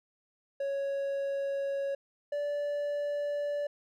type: tone pair in turn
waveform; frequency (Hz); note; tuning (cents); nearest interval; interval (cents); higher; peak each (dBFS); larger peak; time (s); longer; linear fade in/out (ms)
triangle; 554.4 / 580.7; C#5 / D5; 0 / -20; minor second; 80; second; -28 / -28; neither; 0.6-1.95 / 2.32-3.67; neither; 5
effects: none